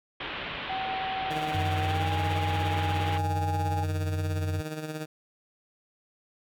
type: low-pass noise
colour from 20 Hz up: white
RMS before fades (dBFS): -36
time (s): 0.2-3.18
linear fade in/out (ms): 5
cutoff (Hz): 3500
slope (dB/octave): 48
type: tone with pitch glide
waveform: sine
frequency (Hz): 762 to 821.4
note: G5 to G#5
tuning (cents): -49 to -19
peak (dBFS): -30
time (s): 0.69-3.84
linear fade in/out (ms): 10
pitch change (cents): +130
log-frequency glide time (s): 1.8-2.15
type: tone with tremolo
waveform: 15% pulse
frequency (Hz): 155.1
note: D#3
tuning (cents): -5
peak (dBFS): -25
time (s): 1.3-5.06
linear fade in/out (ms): 10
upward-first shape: sine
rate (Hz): 17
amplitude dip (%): 55
type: tone with vibrato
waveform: sine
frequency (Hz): 92.5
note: F#2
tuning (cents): 0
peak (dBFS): -27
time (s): 1.54-4.61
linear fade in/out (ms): 10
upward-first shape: sine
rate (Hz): 11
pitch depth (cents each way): 50
effects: none